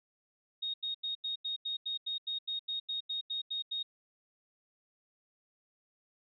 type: tone bursts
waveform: sine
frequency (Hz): 3729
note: A#7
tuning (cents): 0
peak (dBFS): -33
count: 16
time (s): 0.62-3.83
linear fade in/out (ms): 10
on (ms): 120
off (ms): 86
effects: none